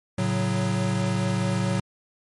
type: chord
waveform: square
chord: F# minor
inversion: first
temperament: equal with one note detuned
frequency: 111.92 / 138.59 / 185 Hz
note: A2 / C#3 / F#3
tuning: +30 / 0 / 0 cents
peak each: -27 / -30 / -26 dBFS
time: 0.18-1.8 s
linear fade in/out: 5 ms
effects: MP3 48 kbps